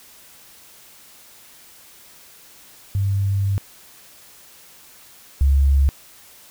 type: tone pair in turn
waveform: sine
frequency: 98.7 / 68.97 Hz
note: G2 / C#2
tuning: +12 / -8 cents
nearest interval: tritone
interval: 620 cents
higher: first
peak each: -17 / -12 dBFS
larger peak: second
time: 2.95-3.58 / 5.41-5.89 s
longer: first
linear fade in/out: 0 ms
effects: white hiss -47 dBFS RMS until 6.5 s